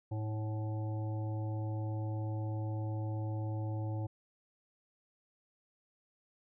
harmonic tone with a mistuned harmonic, 107.9 Hz, A2, 33 cents flat, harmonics 1 / 3 / 5 / 7 / 8, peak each -34 / -44 / -48 / -51 / -52 dBFS, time 0.11-4.07 s, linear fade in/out 10 ms, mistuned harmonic 5, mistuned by +28 cents, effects none

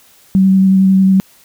sine tone with vibrato, 190.9 Hz, G3, 46 cents flat, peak -6 dBFS, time 0.35-1.2 s, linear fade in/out 0 ms, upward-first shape square, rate 11 Hz, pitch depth 10 cents each way, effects white hiss -47 dBFS RMS until 1.44 s

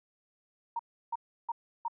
sine tone bursts, 932 Hz, A#5, 1 cent flat, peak -30 dBFS, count 4, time 0.76-1.882 s, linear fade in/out 5 ms, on 33 ms, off 330 ms, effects none

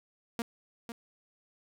sawtooth tone with echo, 233.1 Hz, A#3, in tune, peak -27 dBFS, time 0.39-0.42 s, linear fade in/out 0 ms, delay 500 ms, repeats 1, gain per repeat -8 dB, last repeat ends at 0.92 s, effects none

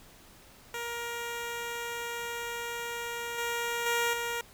10% pulse tone with level steps, 471 Hz, A#4, 18 cents sharp, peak -26 / -22 / -18 / -23 dBFS, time 0.74-4.41 s, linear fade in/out 2 ms, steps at 3.38 / 3.86 / 4.13 s, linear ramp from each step 5 ms, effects pink hiss -55 dBFS RMS until 4.53 s

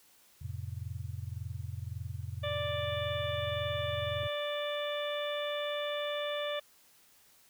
sine chord, F major, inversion none, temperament just, 87.31 / 109.13 / 130.96 Hz, F2 / A2 / C3, 0 / -14 / +2 cents, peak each -40 / -41 / -43 dBFS, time 0.41-4.28 s, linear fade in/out 10 ms
harmonic tone, 587.3 Hz, D5, in tune, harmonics 1 / 2 / 3 / 4 / 5 / 6, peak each -34 / -42 / -43 / -45 / -45 / -41 dBFS, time 2.43-6.6 s, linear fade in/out 10 ms
click, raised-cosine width 2 ms, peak -37 dBFS, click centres 4.233 s
effects white hiss -63 dBFS RMS until 7.49 s

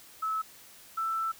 sine tone pair in turn, 1300 / 1327.3 Hz, E6 / E6, -24 / +12 cents, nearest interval unison, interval 36 cents, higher second, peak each -28 dBFS, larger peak neither, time 0.22-0.42 / 0.97-1.32 s, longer second, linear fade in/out 10 ms, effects white hiss -53 dBFS RMS until 1.39 s

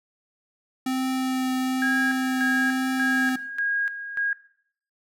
square tone with vibrato, 259.3 Hz, C4, 15 cents flat, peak -24 dBFS, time 0.86-3.36 s, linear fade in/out 5 ms, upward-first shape triangle, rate 1.1 Hz, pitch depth 10 cents each way
sine tone with tremolo, 1635 Hz, G#6, 28 cents flat, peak -22 dBFS, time 1.82-4.33 s, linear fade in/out 2 ms, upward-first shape square, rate 1.7 Hz, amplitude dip 70%
effects noise-tail reverb RT60 0.6 s tail -17 dB re dry

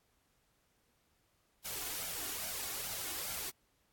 white noise with flanger, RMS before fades -40 dBFS, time 1.64-3.51 s, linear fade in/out 20 ms, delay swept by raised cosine 1.3 to 2.8 ms, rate 2.4 Hz, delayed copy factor +0.55, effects pink hiss -75 dBFS RMS until 3.92 s + AAC 64 kbps

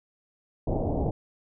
pink low-pass noise, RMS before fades -27 dBFS, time 0.67-1.11 s, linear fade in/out 5 ms, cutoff 780 Hz, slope 48 dB/octave, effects none

